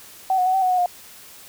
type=tone with pitch steps; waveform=sine; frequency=760 / 731 / 747 / 768 / 738 / 732 / 713 Hz; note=F#5 / F#5 / F#5 / G5 / F#5 / F#5 / F5; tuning=+46 / -21 / +16 / -36 / -5 / -19 / +36 cents; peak=-16 dBFS; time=0.3-0.86 s; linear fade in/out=2 ms; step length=80 ms; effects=white hiss -44 dBFS RMS until 1.48 s